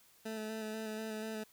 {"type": "tone with vibrato", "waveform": "20% pulse", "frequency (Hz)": 218.3, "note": "A3", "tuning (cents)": -13, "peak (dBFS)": -34, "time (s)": [0.25, 1.44], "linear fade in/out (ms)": 10, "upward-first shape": "square", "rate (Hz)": 4.1, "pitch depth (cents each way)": 17, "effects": ["white hiss -65 dBFS RMS until 1.52 s"]}